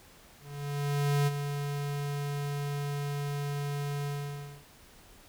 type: tone with ADSR envelope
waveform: square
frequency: 143.4 Hz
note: D3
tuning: 41 cents flat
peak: -24 dBFS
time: 0.4-4.65 s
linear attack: 870 ms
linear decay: 28 ms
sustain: -8 dB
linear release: 580 ms
effects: pink hiss -56 dBFS RMS until 5.28 s